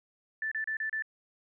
sine tone bursts, 1760 Hz, A6, in tune, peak -30 dBFS, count 5, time 0.42-1.023 s, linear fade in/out 2 ms, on 95 ms, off 32 ms, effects none

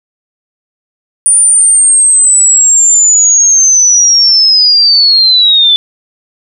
sine linear sweep, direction down, 9397 to 3471 Hz, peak -3 dBFS, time 1.26-5.76 s, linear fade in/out 0 ms, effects none

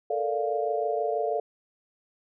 sine chord, Bb major seventh, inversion third, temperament equal, 440 / 466.2 / 587.3 / 698.5 Hz, A4 / Bb4 / D5 / F5, 0 / 0 / 0 / 0 cents, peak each -29 / -34 / -31 / -29 dBFS, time 0.1-1.4 s, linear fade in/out 5 ms, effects none

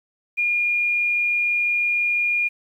sine tone, 2422 Hz, D#7, 47 cents flat, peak -18 dBFS, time 0.37-2.49 s, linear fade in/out 20 ms, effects 9-bit

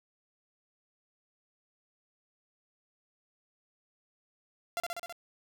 sawtooth tone with echo, 687 Hz, F5, 29 cents flat, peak -27 dBFS, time 4.77-4.8 s, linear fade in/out 0 ms, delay 65 ms, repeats 5, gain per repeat -2 dB, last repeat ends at 5.125 s, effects none

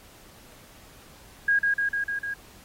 sine tone with echo, 1635 Hz, G#6, 28 cents flat, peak -18 dBFS, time 1.48-1.59 s, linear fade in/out 5 ms, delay 150 ms, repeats 5, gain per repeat -2 dB, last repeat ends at 2.34 s, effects pink hiss -52 dBFS RMS until 2.64 s + AAC 48 kbps

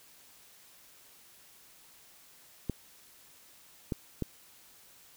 clicks, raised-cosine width 3 ms, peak -18 dBFS, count 3, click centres 2.697 / 3.922 / 4.223 s, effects white hiss -58 dBFS RMS until 5.16 s

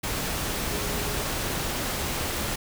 sine tone in noise, 415.3 Hz, G#4, in tune, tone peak -37 dBFS, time 0.73-1.22 s, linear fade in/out 10 ms, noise pink, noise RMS -29 dBFS, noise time 0.03-2.56 s, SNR -11 dB, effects none

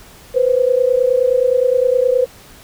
sine tone pair together, 491.4 / 521 Hz, B4 / C5, -9 / -7 cents, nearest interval minor second, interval 102 cents, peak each -14 dBFS, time 0.34-2.26 s, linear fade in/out 20 ms, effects pink hiss -42 dBFS RMS until 2.63 s

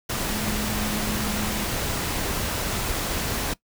sine tone in noise, 211.6 Hz, G#3, 33 cents sharp, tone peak -29 dBFS, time 0.29-1.65 s, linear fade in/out 10 ms, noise pink, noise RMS -27 dBFS, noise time 0.09-3.54 s, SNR -5 dB, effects noise-tail reverb RT60 0.1 s tail -20 dB re dry

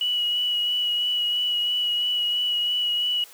sine tone with vibrato, 2928 Hz, F#7, 19 cents flat, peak -21 dBFS, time 0.01-3.24 s, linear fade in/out 2 ms, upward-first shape sine, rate 3 Hz, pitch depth 17 cents each way, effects white hiss -48 dBFS RMS until 3.33 s + high-pass 300 Hz 12 dB/octave

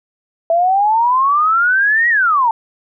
sine exponential two-way sweep, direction up then down, 657 to 1933 to 878 Hz, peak -10 dBFS, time 0.5-2.51 s, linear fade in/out 2 ms, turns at 2.09 s, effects none

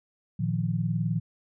sine tone cluster, 114.8 / 155 / 174.3 Hz, A#2 / D#3 / F3, -26 / -6 / -3 cents, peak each -29 dBFS, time 0.39-1.2 s, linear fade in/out 10 ms, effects none

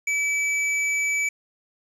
square tone, 2300 Hz, D7, 37 cents flat, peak -22 dBFS, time 0.07-1.29 s, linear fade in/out 5 ms, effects resampled to 24000 Hz + 8-bit

